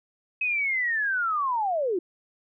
sine linear sweep, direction down, 2557 to 332.1 Hz, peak -23 dBFS, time 0.41-1.99 s, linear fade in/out 5 ms, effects none

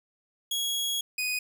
sawtooth tone pair in turn, 3322 / 2489 Hz, G#7 / D#7, 0 / 0 cents, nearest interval perfect fourth, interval 500 cents, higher first, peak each -24 dBFS, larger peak neither, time 0.51-1.01 / 1.18-1.39 s, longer first, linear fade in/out 5 ms, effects none

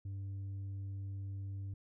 sine tone with tanh clipping, 98 Hz, G2, in tune, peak -40 dBFS, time 0.05-1.74 s, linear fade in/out 5 ms, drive 3 dB, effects none

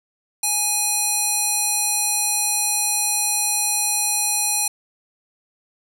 square tone with band-pass filter, 830 Hz, G#5, 1 cent flat, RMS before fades -21 dBFS, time 0.43-4.68 s, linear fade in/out 5 ms, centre 9500 Hz, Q 1.8, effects none

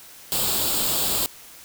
white noise with comb filter, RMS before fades -23 dBFS, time 0.32-1.26 s, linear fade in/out 0 ms, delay 0.25 ms, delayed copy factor +0.65, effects white hiss -45 dBFS RMS until 1.64 s

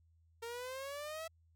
sawtooth exponential sweep, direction up, 457.4 to 659.3 Hz, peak -38 dBFS, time 0.42-1.28 s, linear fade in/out 10 ms, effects added 82 Hz sine -66 dBFS peak until 1.55 s

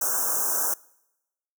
white band-stop noise, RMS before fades -25 dBFS, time 0.01-0.74 s, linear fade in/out 5 ms, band 1600 to 5600 Hz, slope 96 dB/octave, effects noise-tail reverb RT60 0.9 s tail -24 dB re dry + high-pass 400 Hz 12 dB/octave

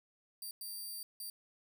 5% pulse tone bursts at uneven times, 4699 Hz, D8, in tune, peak -35 dBFS, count 3, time 0.42-0.51 / 0.61-1.03 / 1.2-1.3 s, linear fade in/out 2 ms, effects none

